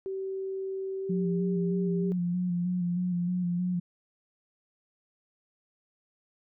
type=tone with pitch glide; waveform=sine; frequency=384.3 to 397.9 Hz; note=G4 to G4; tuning=-34 to +26 cents; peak=-31 dBFS; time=0.06-2.12 s; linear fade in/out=0 ms; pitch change=+60 cents; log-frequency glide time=0.99-1.37 s
type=tone with vibrato; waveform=sine; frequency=177.7 Hz; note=F3; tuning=30 cents sharp; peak=-26 dBFS; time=1.09-3.8 s; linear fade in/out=10 ms; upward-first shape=square; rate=3.2 Hz; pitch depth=27 cents each way
effects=none